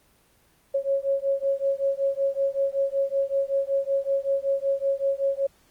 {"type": "beating tone pair", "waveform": "sine", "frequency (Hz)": [547, 552.3], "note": ["C#5", "C#5"], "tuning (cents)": [-23, -6], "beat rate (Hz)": 5.3, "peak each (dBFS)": -25, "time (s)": [0.74, 5.47], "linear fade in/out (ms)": 10, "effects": ["pink hiss -61 dBFS RMS until 5.7 s", "Opus 24 kbps"]}